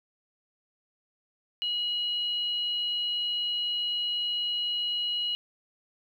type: tone pair together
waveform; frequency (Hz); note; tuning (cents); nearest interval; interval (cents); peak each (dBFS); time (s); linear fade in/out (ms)
sine; 2906 / 4079; F#7 / C8; -32 / -45; tritone; 587; -27 / -39; 1.62-5.35; 0
effects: 10-bit